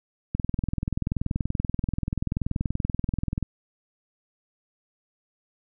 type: click train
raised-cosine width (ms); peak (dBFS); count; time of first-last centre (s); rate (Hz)
5; -13; 65; 0.35-3.427; 20.8
effects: none